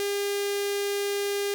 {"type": "tone with notch filter", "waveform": "sawtooth", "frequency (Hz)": 403.5, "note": "G#4", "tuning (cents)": -50, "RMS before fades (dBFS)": -28, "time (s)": [0, 1.54], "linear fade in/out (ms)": 0, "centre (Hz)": 990, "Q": 0.74, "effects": []}